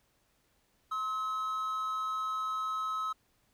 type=tone pair together; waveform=triangle; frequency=1049.7 / 1285 Hz; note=C6 / E6; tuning=+5 / -45 cents; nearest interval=major third; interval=350 cents; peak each=-40 / -30 dBFS; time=0.91-3.13 s; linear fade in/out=10 ms; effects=pink hiss -72 dBFS RMS until 3.53 s